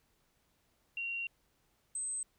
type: tone pair in turn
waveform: sine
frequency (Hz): 2754 / 8224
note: F7 / C9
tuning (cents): -25 / -31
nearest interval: octave + perfect fifth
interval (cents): 1894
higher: second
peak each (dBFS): -35 / -35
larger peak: neither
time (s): 0.97-1.27 / 1.95-2.23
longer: first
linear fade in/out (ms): 2
effects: pink hiss -74 dBFS RMS until 2.38 s